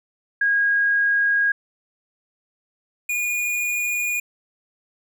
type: tone pair in turn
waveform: sine / square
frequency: 1637 / 2441 Hz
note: G#6 / D#7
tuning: -25 / -34 cents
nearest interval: perfect fifth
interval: 691 cents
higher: second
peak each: -16 / -22 dBFS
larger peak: first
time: 0.41-1.52 / 3.09-4.2 s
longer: neither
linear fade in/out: 5 ms
effects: none

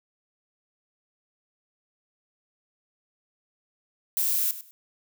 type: noise with echo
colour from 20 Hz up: violet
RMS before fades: -25 dBFS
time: 4.17-4.51 s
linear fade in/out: 0 ms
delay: 100 ms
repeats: 2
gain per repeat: -14 dB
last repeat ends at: 4.71 s
effects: none

